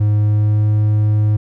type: tone with pitch glide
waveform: triangle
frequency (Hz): 104.9 to 106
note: G#2 to G#2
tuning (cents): +18 to +36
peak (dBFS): -9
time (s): 0-1.37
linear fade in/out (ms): 10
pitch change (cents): +18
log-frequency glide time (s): 0.13-0.7
effects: none